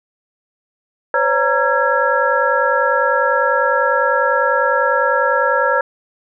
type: tone cluster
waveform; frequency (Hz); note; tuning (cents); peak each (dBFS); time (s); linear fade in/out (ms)
sine; 514 / 564 / 932 / 1359 / 1657; C5 / C#5 / A#5 / F6 / G#6; -31 / +30 / -1 / -48 / -4; -19; 1.14-5.81; 2
effects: none